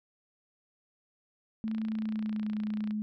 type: tone with pitch glide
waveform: sine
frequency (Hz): 220 to 212.4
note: A3 to G#3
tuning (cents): 0 to +39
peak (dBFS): -30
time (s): 1.64-3.02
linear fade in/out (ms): 0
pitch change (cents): -61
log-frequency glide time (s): 1.78-2.54
type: click train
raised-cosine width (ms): 0.3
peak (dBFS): -31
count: 37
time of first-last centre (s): 1.68-2.909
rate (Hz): 29.3
effects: none